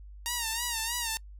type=tone with vibrato; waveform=5% pulse; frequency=930 Hz; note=A#5; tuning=4 cents flat; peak=-18 dBFS; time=0.26-1.17 s; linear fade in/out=0 ms; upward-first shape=sine; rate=3.2 Hz; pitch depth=83 cents each way; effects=noise-tail reverb RT60 0.1 s tail -26 dB re dry + added 50 Hz sine -44 dBFS peak until 1.39 s